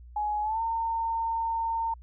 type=tone with pitch glide; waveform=sine; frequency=840 to 910.8 Hz; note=G#5 to A#5; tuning=+19 to -40 cents; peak=-26 dBFS; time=0.16-1.94 s; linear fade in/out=5 ms; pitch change=+141 cents; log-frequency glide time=0.42-0.61 s; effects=added 60 Hz sine -45 dBFS peak until 2.02 s